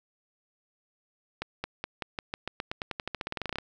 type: accelerating click train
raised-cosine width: 0.3 ms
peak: -16 dBFS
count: 24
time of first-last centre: 1.42-3.585 s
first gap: 220 ms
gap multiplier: 0.91
effects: none